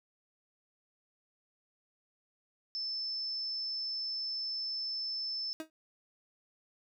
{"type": "tone", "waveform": "sine", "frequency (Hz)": 5274, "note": "E8", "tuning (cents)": 0, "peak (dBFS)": -34, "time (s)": [2.75, 5.53], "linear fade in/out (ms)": 0}
{"type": "tone with exponential decay", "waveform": "30% pulse", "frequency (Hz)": 316.5, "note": "D#4", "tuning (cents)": 30, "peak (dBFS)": -32, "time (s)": [5.6, 5.7], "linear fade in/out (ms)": 1, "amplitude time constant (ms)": 20}
{"effects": []}